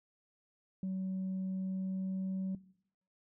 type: tone with pitch glide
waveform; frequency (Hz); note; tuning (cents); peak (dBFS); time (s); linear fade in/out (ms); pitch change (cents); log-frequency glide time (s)
sine; 188.6 to 189.69; F#3 to F#3; +33 to +43; -32; 0.83-2.55; 2; +10; 1.46-2.42
effects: noise-tail reverb RT60 0.7 s tail -20 dB re dry + tanh soft clip ceiling -32 dBFS